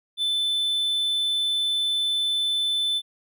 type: tone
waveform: triangle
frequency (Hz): 3520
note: A7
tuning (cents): 0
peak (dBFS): -20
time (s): 0.17-3.02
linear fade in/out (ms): 50
effects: none